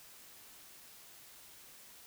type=silence; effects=white hiss -56 dBFS RMS until 2.06 s